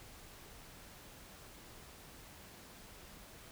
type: silence
effects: pink hiss -55 dBFS RMS until 3.51 s